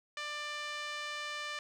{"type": "tone with band-pass filter", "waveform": "5% pulse", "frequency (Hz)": 593, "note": "D5", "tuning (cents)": 17, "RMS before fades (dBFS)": -40, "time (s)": [0.17, 1.59], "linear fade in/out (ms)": 2, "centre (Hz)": 1600, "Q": 0.94, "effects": []}